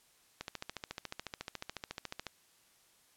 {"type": "click train", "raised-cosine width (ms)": 0.2, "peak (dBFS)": -22, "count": 27, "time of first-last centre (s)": [0.41, 2.267], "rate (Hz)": 14, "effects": ["white hiss -67 dBFS RMS until 3.16 s", "low-pass 12000 Hz 12 dB/octave"]}